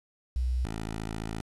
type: tone pair in turn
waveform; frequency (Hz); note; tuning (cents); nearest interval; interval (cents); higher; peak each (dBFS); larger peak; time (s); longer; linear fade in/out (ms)
sine / 10% pulse; 62.4 / 54.52; B1 / A1; +19 / -15; major second; 234; first; -25; neither; 0.36-0.65 / 0.65-1.41; second; 0
effects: resampled to 24000 Hz + 9-bit